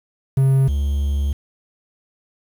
triangle tone pair in turn, 134.3 / 70.61 Hz, C3 / C#2, +46 / +33 cents, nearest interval major seventh, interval 1113 cents, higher first, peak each -10 / -15 dBFS, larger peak first, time 0.37-0.68 / 0.68-1.33 s, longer second, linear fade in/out 5 ms, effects 7-bit

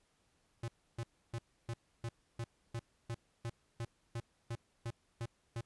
square tone bursts, 116.54 Hz, A#2, in tune, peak -38 dBFS, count 15, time 0.63-5.61 s, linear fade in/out 5 ms, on 52 ms, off 300 ms, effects pink hiss -75 dBFS RMS until 5.65 s + resampled to 24000 Hz

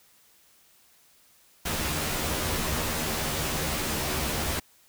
pink noise with comb filter, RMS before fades -29 dBFS, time 1.65-4.6 s, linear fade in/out 10 ms, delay 13 ms, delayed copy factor +0.8, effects white hiss -60 dBFS RMS until 4.88 s

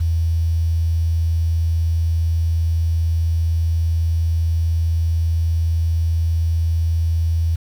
sine tone with quantisation, 82.41 Hz, E2, in tune, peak -15 dBFS, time 0-7.56 s, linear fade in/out 10 ms, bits 7, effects none

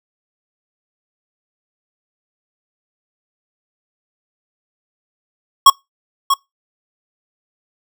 square tone with echo, 1100 Hz, C#6, 14 cents flat, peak -3 dBFS, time 5.66-5.7 s, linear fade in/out 5 ms, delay 640 ms, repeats 1, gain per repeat -9 dB, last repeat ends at 6.34 s, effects noise-tail reverb RT60 0.2 s tail -25 dB re dry

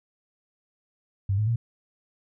sine tone with pitch steps, 98 / 106.87 / 116.54 Hz, G2 / A2 / A#2, 0 / -50 / 0 cents, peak -21 dBFS, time 1.29-1.56 s, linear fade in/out 5 ms, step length 90 ms, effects none

